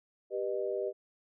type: chord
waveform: sine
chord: G augmented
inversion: none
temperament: just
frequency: 392 / 490 / 612.5 Hz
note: G4 / B4 / D#5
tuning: 0 / -14 / -27 cents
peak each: -34 / -36 / -36 dBFS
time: 0.3-0.93 s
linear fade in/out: 50 ms
effects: none